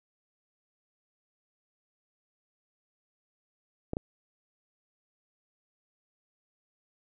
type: clicks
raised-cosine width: 2 ms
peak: -18 dBFS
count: 2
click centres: 3.934 / 3.969 s
effects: none